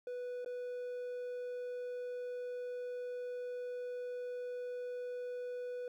triangle tone with dropouts, 493.5 Hz, B4, 1 cent flat, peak -37 dBFS, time 0.07-5.88 s, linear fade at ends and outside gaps 2 ms, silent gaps 0.447-0.46 s, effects 13-bit

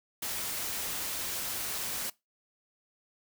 white noise, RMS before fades -35 dBFS, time 0.22-2.1 s, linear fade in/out 5 ms, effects noise-tail reverb RT60 0.2 s tail -21 dB re dry

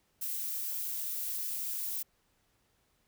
violet noise, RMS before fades -36 dBFS, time 0.21-2.03 s, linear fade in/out 10 ms, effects pink hiss -73 dBFS RMS until 3.07 s

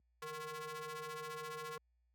sawtooth ring-modulated tone, 306.3 Hz, D#4, 27 cents flat, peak -36 dBFS, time 0.22-1.78 s, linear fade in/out 5 ms, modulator 773 Hz, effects added 60 Hz sine -53 dBFS peak until 2.14 s + high-pass 200 Hz 12 dB/octave

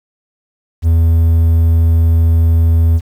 triangle tone, 82.41 Hz, E2, in tune, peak -5 dBFS, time 0.82-3.01 s, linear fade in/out 50 ms, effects 7-bit

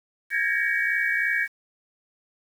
sine tone cluster, 1623 / 1686 / 1870 / 2263 Hz, G#6 / G#6 / A#6 / C#7, -40 / +26 / +5 / +35 cents, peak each -27 dBFS, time 0.3-1.48 s, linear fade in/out 50 ms, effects 8-bit

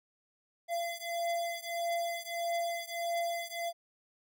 square beating tone pair, 682 / 683.6 Hz, F5 / F5, -41 / -37 cents, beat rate 1.6 Hz, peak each -36 / -37 dBFS, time 0.68-3.73 s, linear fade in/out 50 ms, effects none

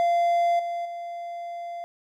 triangle tone with level steps, 690 Hz, F5, 21 cents flat, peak -17 / -25 / -30 dBFS, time 0-1.84 s, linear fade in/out 0 ms, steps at 0.59 / 0.85 s, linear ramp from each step 5 ms, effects none

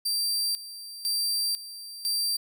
sawtooth tone with tremolo, 4699 Hz, D8, in tune, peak -22 dBFS, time 0.05-2.37 s, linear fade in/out 10 ms, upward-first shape square, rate 1 Hz, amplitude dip 80%, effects none

